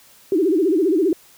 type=tone with vibrato; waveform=sine; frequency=349.2 Hz; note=F4; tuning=in tune; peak=-14 dBFS; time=0.32-1.13 s; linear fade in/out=2 ms; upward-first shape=sine; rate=15 Hz; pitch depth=240 cents each way; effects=white hiss -50 dBFS RMS until 1.37 s